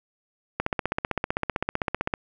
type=click train; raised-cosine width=0.5 ms; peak=-9 dBFS; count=25; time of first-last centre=0.6-2.138 s; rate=15.6 Hz; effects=none